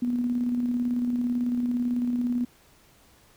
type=tone with tremolo; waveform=sine; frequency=243.9 Hz; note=B3; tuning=21 cents flat; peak=-22 dBFS; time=0.02-2.45 s; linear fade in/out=5 ms; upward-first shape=square; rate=18 Hz; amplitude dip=30%; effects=pink hiss -58 dBFS RMS until 3.36 s